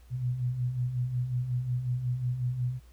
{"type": "beating tone pair", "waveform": "sine", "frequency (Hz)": [120, 125.5], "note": ["B2", "B2"], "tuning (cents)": [-49, 28], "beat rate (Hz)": 5.5, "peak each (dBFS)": [-36, -28], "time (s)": [0.1, 2.8], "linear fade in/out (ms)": 50, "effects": ["added 60 Hz sine -51 dBFS peak until 2.92 s", "pink hiss -64 dBFS RMS until 2.92 s"]}